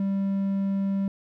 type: tone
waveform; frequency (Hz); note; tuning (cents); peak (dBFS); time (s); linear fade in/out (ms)
triangle; 196; G3; 0; -21; 0-1.08; 2
effects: none